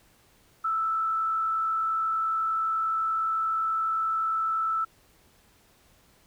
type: tone with frequency modulation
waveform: sine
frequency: 1318.5 Hz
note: E6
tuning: in tune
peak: -24 dBFS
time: 0.64-4.85 s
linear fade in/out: 10 ms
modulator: 51.4 Hz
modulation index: 0.33
effects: pink hiss -61 dBFS RMS until 6.26 s